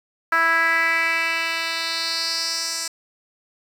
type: tone with band-pass filter sweep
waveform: 10% pulse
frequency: 329.6 Hz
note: E4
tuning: in tune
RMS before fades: -22 dBFS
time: 0.32-2.88 s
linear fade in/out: 5 ms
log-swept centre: 1500 to 6700 Hz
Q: 3.1
effects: 7-bit